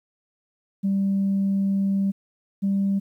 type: tone pair in turn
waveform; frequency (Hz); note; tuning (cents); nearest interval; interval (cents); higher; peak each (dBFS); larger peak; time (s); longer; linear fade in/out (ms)
sine; 196 / 196.91; G3 / G3; 0 / +8; unison; 8; second; -18; neither; 0.83-2.12 / 2.62-3; first; 20
effects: tanh soft clip ceiling -16 dBFS + 10-bit